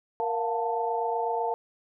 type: tone cluster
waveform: sine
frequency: 466.6 / 694 / 722 / 887 Hz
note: A#4 / F5 / F#5 / A5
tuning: +2 / -11 / -43 / +14 cents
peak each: -30 / -32 / -36 / -29 dBFS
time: 0.2-1.54 s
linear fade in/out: 0 ms
effects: none